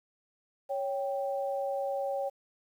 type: tone pair together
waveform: sine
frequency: 554.7 / 785 Hz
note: C#5 / G5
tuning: +1 / +2 cents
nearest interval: tritone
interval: 601 cents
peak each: -31 / -35 dBFS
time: 0.69-2.3 s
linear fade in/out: 20 ms
effects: 10-bit